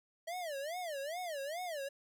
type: tone with vibrato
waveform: square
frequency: 632 Hz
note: D#5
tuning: 27 cents sharp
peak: -39 dBFS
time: 0.27-1.89 s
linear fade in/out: 10 ms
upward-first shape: sine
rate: 2.4 Hz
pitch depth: 260 cents each way
effects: none